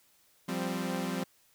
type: chord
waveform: sawtooth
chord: F suspended second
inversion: none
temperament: equal with one note detuned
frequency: 174.61 / 196 / 260.3 Hz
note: F3 / G3 / C4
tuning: 0 / 0 / -9 cents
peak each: -32 dBFS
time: 0.48-1.24 s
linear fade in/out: 10 ms
effects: white hiss -66 dBFS RMS until 1.54 s